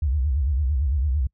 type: tone with vibrato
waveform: sine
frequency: 69.3 Hz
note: C#2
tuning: in tune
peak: -19 dBFS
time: 0.02-1.27 s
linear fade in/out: 5 ms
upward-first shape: sine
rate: 8.9 Hz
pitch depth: 210 cents each way
effects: noise-tail reverb RT60 0.1 s tail -26 dB re dry